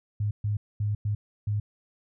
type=tone bursts at uneven times; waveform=sine; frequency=104.3 Hz; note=G#2; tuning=8 cents sharp; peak=-24 dBFS; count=5; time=0.2-0.31 / 0.44-0.57 / 0.8-0.95 / 1.05-1.15 / 1.47-1.6 s; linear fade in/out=5 ms; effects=none